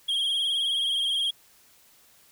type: tone with vibrato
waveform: triangle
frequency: 3242 Hz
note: G#7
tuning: 42 cents flat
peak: -22 dBFS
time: 0.08-1.31 s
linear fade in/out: 10 ms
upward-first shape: sine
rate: 19 Hz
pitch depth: 51 cents each way
effects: white hiss -58 dBFS RMS until 2.31 s